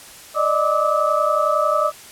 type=tone cluster; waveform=sine; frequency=590 / 621 / 1176 / 1284 Hz; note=D5 / D#5 / D6 / E6; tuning=+8 / -3 / +2 / -46 cents; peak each=-21 dBFS; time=0.34-1.92 s; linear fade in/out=50 ms; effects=white hiss -41 dBFS RMS until 2.11 s + low-pass 12000 Hz 12 dB/octave